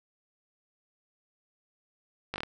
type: slowing click train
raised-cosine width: 0.3 ms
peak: -17 dBFS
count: 5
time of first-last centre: 2.34-2.434 s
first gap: 19 ms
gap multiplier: 1.14
effects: none